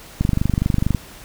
click train, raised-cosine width 5 ms, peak -5 dBFS, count 19, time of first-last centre 0.21-0.948 s, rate 24.4 Hz, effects pink hiss -41 dBFS RMS until 1.24 s

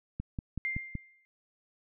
click train, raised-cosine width 5 ms, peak -22 dBFS, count 5, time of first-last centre 0.2-0.953 s, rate 5.31 Hz
sine tone with exponential decay, 2102 Hz, C7, 7 cents sharp, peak -28 dBFS, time 0.65-1.25 s, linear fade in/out 0 ms, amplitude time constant 130 ms
effects none

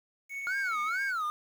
triangle tone with tremolo, 2217 Hz, C#7, in tune, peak -32 dBFS, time 0.29-1.13 s, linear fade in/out 50 ms, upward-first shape sine, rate 14 Hz, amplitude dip 25%
triangle tone with vibrato, 1396.9 Hz, F6, in tune, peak -27 dBFS, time 0.47-1.3 s, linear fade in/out 0 ms, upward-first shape sine, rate 2.2 Hz, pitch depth 250 cents each way
effects tanh soft clip ceiling -21 dBFS + 9-bit

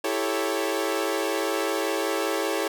sawtooth chord, A dominant seventh, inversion second, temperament equal with one note detuned, 329.6 / 394.7 / 440 / 554.4 Hz, E4 / G4 / A4 / C#5, 0 / +12 / 0 / 0 cents, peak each -26 dBFS, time 0.04-2.68 s, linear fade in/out 5 ms, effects none

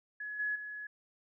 sine tone with level steps, 1692 Hz, G#6, 32 cents sharp, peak -38 / -31 / -40 dBFS, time 0.2-0.87 s, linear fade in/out 5 ms, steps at 0.39 / 0.55 s, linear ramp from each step 10 ms, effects none

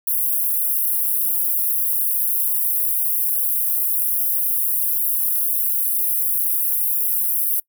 pink high-pass noise, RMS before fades -20 dBFS, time 0.07-7.6 s, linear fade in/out 5 ms, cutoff 11000 Hz, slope 48 dB/octave, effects noise-tail reverb RT60 0.1 s tail -24 dB re dry

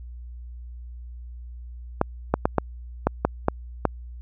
clicks, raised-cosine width 1 ms, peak -4 dBFS, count 8, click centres 2.014 / 2.34 / 2.455 / 2.583 / 3.07 / 3.25 / 3.484 / 3.853 s, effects added 60 Hz sine -36 dBFS peak until 4.21 s

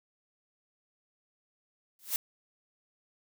blue noise with exponential growth, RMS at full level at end -26 dBFS, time 1.99-2.16 s, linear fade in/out 1 ms, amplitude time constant 36 ms, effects none

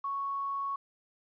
sine tone with quantisation, 1108.7 Hz, C#6, in tune, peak -31 dBFS, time 0.04-0.76 s, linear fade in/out 5 ms, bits 10, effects resampled to 11025 Hz

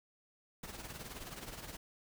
pink noise with tremolo, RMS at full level -44 dBFS, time 0.63-1.77 s, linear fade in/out 5 ms, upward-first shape triangle, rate 19 Hz, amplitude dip 70%, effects none

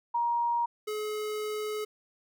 sine / square tone pair in turn, 945 / 425.5 Hz, A#5 / G#4, +23 / +42 cents, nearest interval octave + major second, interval 1381 cents, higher first, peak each -25 / -32 dBFS, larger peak first, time 0.14-0.66 / 0.87-1.85 s, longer second, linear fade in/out 10 ms, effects none

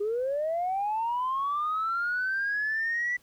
sine linear sweep, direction up, 399.1 to 1975.5 Hz, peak -25 dBFS, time 0-3.17 s, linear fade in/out 10 ms, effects tanh soft clip ceiling -22 dBFS + pink hiss -62 dBFS RMS until 3.22 s

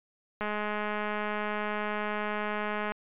click train, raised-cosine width 0.5 ms, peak -18 dBFS, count 528, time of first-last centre 0.41-2.92 s, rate 210 Hz, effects resampled to 8000 Hz

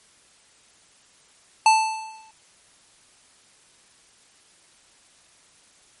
square tone with exponential decay, 880 Hz, A5, in tune, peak -11 dBFS, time 1.66-2.31 s, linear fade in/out 2 ms, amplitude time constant 140 ms, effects white hiss -56 dBFS RMS until 6 s + MP3 48 kbps

